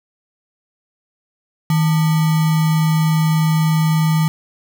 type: tone with sample-and-hold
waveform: sine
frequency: 158.3 Hz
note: D#3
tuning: 30 cents sharp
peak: -12 dBFS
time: 1.7-4.28 s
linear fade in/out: 2 ms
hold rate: 1050 Hz
effects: none